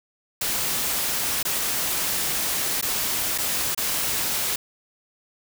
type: noise with dropouts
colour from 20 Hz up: white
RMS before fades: -25 dBFS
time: 0.41-4.56 s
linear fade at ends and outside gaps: 5 ms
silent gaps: 1.429-1.45 / 2.813-2.825 / 3.379-3.383 / 3.748-3.775 s
effects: none

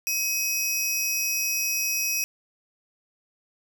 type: tone pair together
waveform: sawtooth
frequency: 2545 / 5750 Hz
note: D#7 / F8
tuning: +39 / +50 cents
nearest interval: octave + major second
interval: 1411 cents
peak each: -24 dBFS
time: 0.07-2.24 s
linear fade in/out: 0 ms
effects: none

